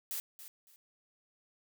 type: noise with echo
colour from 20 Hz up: blue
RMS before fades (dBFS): -38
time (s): 0.11-0.2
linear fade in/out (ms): 0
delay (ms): 280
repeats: 2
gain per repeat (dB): -12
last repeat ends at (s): 0.76
effects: none